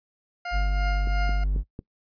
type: tone with tremolo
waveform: 20% pulse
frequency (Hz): 706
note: F5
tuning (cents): +19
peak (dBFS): -23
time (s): 0.45-1.44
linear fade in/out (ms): 5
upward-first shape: triangle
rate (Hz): 2.9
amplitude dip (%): 65
type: tone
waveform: triangle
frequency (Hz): 49.34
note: G1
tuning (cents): +12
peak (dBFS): -19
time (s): 0.51-1.64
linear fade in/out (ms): 50
type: clicks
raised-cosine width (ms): 3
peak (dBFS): -22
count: 4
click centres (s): 1.073 / 1.293 / 1.562 / 1.791
effects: noise-tail reverb RT60 0.1 s tail -22 dB re dry + resampled to 11025 Hz

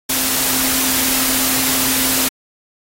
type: tone in noise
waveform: sine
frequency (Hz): 261.7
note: C4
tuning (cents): 0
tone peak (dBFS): -26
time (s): 0.09-2.29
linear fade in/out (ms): 10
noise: white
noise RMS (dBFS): -17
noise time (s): 0.09-2.29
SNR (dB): -12
effects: AAC 48 kbps

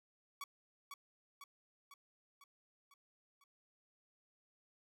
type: tone with echo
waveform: sawtooth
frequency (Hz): 1127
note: C#6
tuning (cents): +28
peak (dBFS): -39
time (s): 0.41-0.44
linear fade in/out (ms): 2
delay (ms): 500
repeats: 6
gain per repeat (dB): -4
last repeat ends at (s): 3.44
effects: none

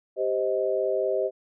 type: chord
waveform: sine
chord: C minor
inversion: second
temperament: just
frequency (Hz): 392.4 / 523.3 / 627.9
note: G4 / C5 / Eb5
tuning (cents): +2 / 0 / +16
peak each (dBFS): -27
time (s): 0.16-1.31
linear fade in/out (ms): 50
effects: none

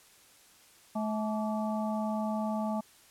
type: harmonic tone with a mistuned harmonic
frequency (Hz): 215.5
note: A3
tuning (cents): -36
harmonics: 1 / 3 / 4 / 5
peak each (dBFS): -31 / -36 / -37 / -43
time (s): 0.95-2.81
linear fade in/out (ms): 10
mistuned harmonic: 5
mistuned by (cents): +120
effects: white hiss -59 dBFS RMS until 3.1 s + low-pass 12000 Hz 12 dB/octave

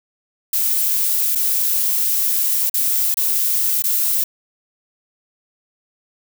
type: noise with dropouts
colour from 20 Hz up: violet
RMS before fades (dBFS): -18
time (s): 0.53-4.24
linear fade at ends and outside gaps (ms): 5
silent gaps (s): 1.351-1.355 / 2.697-2.74 / 3.143-3.17 / 3.823-3.839
effects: none

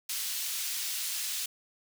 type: high-pass noise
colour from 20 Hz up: pink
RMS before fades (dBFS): -34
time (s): 0.09-1.46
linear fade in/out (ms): 5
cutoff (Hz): 3600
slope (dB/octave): 12
effects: none

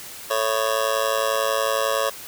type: tone with amplitude modulation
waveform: 25% pulse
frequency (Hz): 554.4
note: C#5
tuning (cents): 0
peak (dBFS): -12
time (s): 0.3-2.1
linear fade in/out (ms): 10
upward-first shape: sine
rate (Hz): 111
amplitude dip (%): 100
effects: white hiss -38 dBFS RMS until 2.27 s

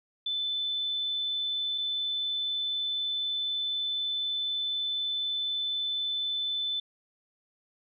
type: tone pair in turn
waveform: sine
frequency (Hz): 3516 / 3516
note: A7 / A7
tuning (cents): -2 / -2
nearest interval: unison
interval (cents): 0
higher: neither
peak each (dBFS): -28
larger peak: neither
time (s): 0.26-1.78 / 1.78-6.8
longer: second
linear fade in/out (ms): 5
effects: none

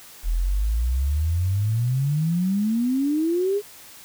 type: exponential sweep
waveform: sine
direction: up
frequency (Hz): 38.89 to 420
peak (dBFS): -19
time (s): 0.23-3.62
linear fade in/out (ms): 50
effects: white hiss -45 dBFS RMS until 4.04 s

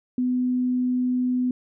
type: tone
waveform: sine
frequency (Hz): 250.7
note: B3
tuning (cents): +26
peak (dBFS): -20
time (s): 0.18-1.51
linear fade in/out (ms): 2
effects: none

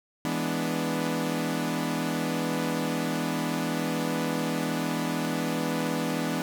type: chord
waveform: sawtooth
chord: E dominant seventh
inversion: none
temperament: equal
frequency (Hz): 164.81 / 207.7 / 246.9 / 293.7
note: E3 / G#3 / B3 / D4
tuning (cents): 0 / 0 / 0 / 0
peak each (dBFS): -28 / -31 / -27 / -28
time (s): 0.25-6.42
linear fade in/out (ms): 0
effects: none

